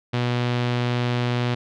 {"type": "tone with low-pass filter", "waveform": "sawtooth", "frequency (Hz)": 122, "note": "B2", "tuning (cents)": -21, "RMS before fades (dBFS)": -23, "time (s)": [0.13, 1.55], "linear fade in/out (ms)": 10, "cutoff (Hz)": 3600, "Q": 1.6, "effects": []}